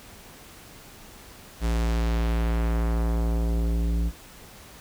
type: tone with low-pass filter sweep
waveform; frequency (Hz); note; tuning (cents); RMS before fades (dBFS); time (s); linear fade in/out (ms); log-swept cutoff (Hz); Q
square; 57; A#1; -38; -24; 1.6-4.12; 50; 11000 to 230; 0.82
effects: pink hiss -47 dBFS RMS until 4.8 s